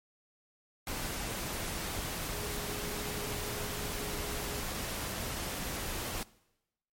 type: tone in noise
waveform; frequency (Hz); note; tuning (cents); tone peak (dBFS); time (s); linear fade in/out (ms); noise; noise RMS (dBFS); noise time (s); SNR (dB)
sine; 415.3; G#4; 0; -44; 2.32-4.61; 2; pink; -37; 0.87-6.23; -10
effects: noise-tail reverb RT60 0.9 s tail -21 dB re dry + MP3 64 kbps